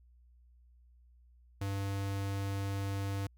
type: tone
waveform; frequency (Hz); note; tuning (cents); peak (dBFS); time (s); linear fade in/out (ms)
square; 98.7; G2; +12; -34; 1.61-3.27; 5
effects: added 60 Hz sine -59 dBFS peak until 3.37 s